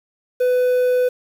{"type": "tone with quantisation", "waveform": "triangle", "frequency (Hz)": 499.7, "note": "B4", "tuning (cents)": 20, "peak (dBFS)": -12, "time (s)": [0.4, 1.09], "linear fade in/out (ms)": 10, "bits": 7, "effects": []}